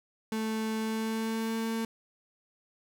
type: tone with pitch glide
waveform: 35% pulse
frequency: 220 to 225.4 Hz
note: A3 to A3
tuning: 0 to +42 cents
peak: -28 dBFS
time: 0.32-1.85 s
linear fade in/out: 2 ms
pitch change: +42 cents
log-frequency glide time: 0.78-1.59 s
effects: none